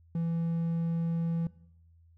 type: tone with hard clipping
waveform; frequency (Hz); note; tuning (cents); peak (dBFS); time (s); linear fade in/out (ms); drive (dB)
triangle; 166.8; E3; +21; -29; 0.15-1.47; 2; 6
effects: noise-tail reverb RT60 0.8 s tail -20 dB re dry + added 83 Hz sine -57 dBFS peak until 2.17 s